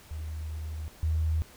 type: tone pair in turn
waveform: sine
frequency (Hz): 77.78 / 79.28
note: D#2 / D#2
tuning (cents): 0 / +33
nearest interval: unison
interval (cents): 33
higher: second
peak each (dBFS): -33 / -24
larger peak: second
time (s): 0.11-0.88 / 1.03-1.42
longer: first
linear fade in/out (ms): 0
effects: pink hiss -53 dBFS RMS until 1.56 s